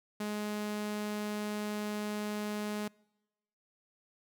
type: tone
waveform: sawtooth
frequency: 209.6 Hz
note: G#3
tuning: 16 cents sharp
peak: -30 dBFS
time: 0.2-2.88 s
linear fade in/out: 5 ms
effects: noise-tail reverb RT60 1.0 s tail -26 dB re dry